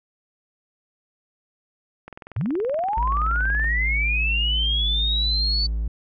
click train, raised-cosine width 0.5 ms, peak -23 dBFS, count 34, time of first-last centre 2.08-3.644 s, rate 21.1 Hz
sine linear sweep, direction up, 82.4 to 4523 Hz, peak -21 dBFS, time 2.36-5.67 s, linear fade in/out 10 ms
triangle tone, 55 Hz, A1, in tune, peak -20 dBFS, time 2.97-5.88 s, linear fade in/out 5 ms
effects none

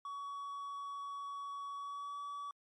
triangle tone with pitch glide, 1127 to 1143.4 Hz, C#6 to D6, +28 to -47 cents, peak -39 dBFS, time 0.05-2.51 s, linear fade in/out 2 ms, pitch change +25 cents, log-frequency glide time 1.73-2.19 s, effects MP3 48 kbps

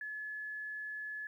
sine tone, 1711 Hz, A6, 49 cents flat, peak -39 dBFS, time 0.01-1.27 s, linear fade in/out 2 ms, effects 12-bit

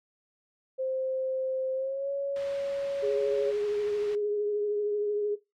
sine tone with pitch glide, 523.3 to 557.6 Hz, C5 to C#5, 0 to +10 cents, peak -28 dBFS, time 0.78-3.52 s, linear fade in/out 20 ms, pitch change +110 cents, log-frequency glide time 1.74-2.1 s
white noise, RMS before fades -41 dBFS, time 2.36-4.15 s, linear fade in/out 0 ms
sine tone with vibrato, 415.3 Hz, G#4, in tune, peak -26 dBFS, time 3.02-5.36 s, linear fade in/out 20 ms, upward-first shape triangle, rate 13 Hz, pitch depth 27 cents each way
effects noise-tail reverb RT60 0.2 s tail -17 dB re dry + low-pass 3000 Hz 12 dB/octave

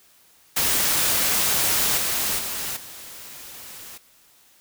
white noise with level steps, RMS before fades -21 / -24 / -29 / -40 dBFS, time 0.56-3.98 s, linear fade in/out 10 ms, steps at 1.97 / 2.38 / 2.76 s, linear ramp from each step 10 ms, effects white hiss -56 dBFS RMS until 4.6 s

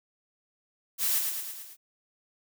blue noise with echo, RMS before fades -27 dBFS, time 0.98-1.22 s, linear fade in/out 50 ms, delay 110 ms, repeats 5, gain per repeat -4 dB, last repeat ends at 1.77 s, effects none

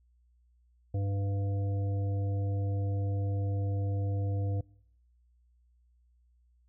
harmonic tone, 99.4 Hz, G2, 25 cents sharp, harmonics 1 / 3 / 5 / 7, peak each -28 / -42 / -42 / -48 dBFS, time 0.94-4.61 s, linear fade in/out 5 ms, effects noise-tail reverb RT60 0.7 s tail -25 dB re dry + added 60 Hz sine -63 dBFS peak until 6.68 s

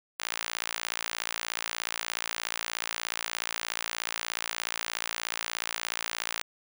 sawtooth tone with high-pass filter, 56.8 Hz, A#1, 44 cents flat, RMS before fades -35 dBFS, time 0.19-6.42 s, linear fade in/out 5 ms, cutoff 1600 Hz, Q 0.69, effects none

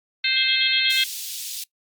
harmonic tone, 523.3 Hz, C5, in tune, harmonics 3 / 4 / 5 / 6 / 7 / 8, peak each -30 / -25 / -25 / -30 / -25 / -24 dBFS, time 0.24-1.04 s, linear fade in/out 5 ms
sine tone bursts, 3257 Hz, G#7, 34 cents flat, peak -21 dBFS, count 6, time 0.36-1.044 s, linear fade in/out 10 ms, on 79 ms, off 42 ms
pink high-pass noise, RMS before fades -32 dBFS, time 0.9-1.64 s, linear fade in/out 5 ms, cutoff 3400 Hz, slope 24 dB/octave
effects noise-tail reverb RT60 0.1 s tail -22 dB re dry + Opus 48 kbps

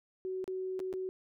sine tone with dropouts, 374.4 Hz, F#4, 20 cents sharp, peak -34 dBFS, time 0.25-1.09 s, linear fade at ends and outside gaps 0 ms, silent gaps 0.442-0.478 / 0.793-0.801 / 0.928-0.938 s, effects none

